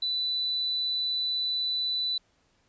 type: tone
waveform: sine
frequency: 3982 Hz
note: B7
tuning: 14 cents sharp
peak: -26 dBFS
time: 0.02-2.18 s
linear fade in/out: 5 ms
effects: pink hiss -68 dBFS RMS until 2.68 s + resampled to 16000 Hz